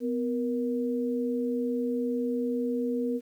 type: tone pair together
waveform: sine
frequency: 250.2 / 472.4 Hz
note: B3 / A#4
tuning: +23 / +23 cents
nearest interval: major seventh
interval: 1100 cents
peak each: -28 / -30 dBFS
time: 0-3.21 s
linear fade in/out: 50 ms
effects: 10-bit